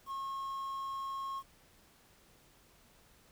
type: tone with quantisation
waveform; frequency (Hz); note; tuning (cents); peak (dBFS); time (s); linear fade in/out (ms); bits
triangle; 1085; C#6; -37; -35; 0.06-1.43; 50; 10
effects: pink hiss -64 dBFS RMS until 3.31 s